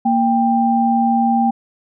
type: tone pair together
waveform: sine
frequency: 233 / 790.8 Hz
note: A#3 / G5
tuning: -1 / +15 cents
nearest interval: octave + major sixth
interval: 2116 cents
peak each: -15 dBFS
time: 0.05-1.51 s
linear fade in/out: 10 ms
effects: none